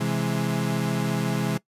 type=chord; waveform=35% pulse; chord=C augmented; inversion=none; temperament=equal; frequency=130.81 / 164.81 / 207.7 Hz; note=C3 / E3 / G#3; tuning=0 / 0 / 0 cents; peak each=-26 dBFS; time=0-1.58 s; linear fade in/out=10 ms; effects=noise-tail reverb RT60 0.1 s tail -20 dB re dry + resampled to 32000 Hz